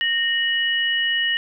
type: tone pair together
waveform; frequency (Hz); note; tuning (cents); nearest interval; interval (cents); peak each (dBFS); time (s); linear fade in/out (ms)
sine; 1849 / 2929; A#6 / F#7; -15 / -18; minor sixth; 797; -21; 0.01-1.37; 0
effects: none

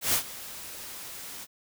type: noise with ADSR envelope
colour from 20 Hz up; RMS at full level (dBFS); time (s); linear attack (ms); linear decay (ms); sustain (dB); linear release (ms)
white; -23; 0.01-1.47; 120; 96; -18; 43
effects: none

